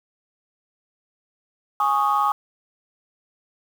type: chord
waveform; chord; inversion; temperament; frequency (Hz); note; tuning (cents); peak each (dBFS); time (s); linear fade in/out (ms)
sine; Ab suspended fourth; none; just; 830.6 / 1107.5 / 1245.9; Ab5 / Db6 / Eb6; 0 / -2 / +2; -21; 1.8-2.32; 2
effects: tanh soft clip ceiling -10 dBFS + 7-bit